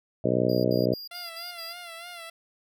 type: harmonic tone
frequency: 61.74 Hz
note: B1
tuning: in tune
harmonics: 2 / 3 / 4 / 5 / 6 / 7 / 8 / 9 / 10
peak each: -30 / -30 / -30 / -30 / -30 / -30 / -30 / -30 / -30 dBFS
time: 0.24-0.94 s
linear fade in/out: 5 ms
type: tone bursts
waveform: square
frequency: 4823 Hz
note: D8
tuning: 45 cents sharp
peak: -38 dBFS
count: 6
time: 0.49-1.73 s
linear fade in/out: 5 ms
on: 150 ms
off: 68 ms
type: tone with vibrato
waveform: 10% pulse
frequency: 685 Hz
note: F5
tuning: 34 cents flat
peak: -31 dBFS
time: 1.11-2.3 s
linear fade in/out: 5 ms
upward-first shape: sine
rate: 3.3 Hz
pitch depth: 64 cents each way
effects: none